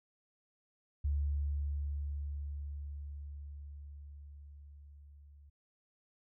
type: tone with level ramp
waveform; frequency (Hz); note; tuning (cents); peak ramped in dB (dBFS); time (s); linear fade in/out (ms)
sine; 72; D2; -34; -29 to -55; 1.04-5.5; 10
effects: none